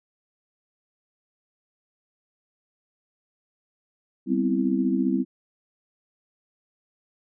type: chord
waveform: sine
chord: C major seventh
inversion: second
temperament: equal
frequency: 196 / 246.9 / 261.6 / 329.6 Hz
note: G3 / B3 / C4 / E4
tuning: 0 / 0 / 0 / 0 cents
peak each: -26 / -28 / -24 / -27 dBFS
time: 4.26-5.25 s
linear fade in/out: 50 ms
effects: none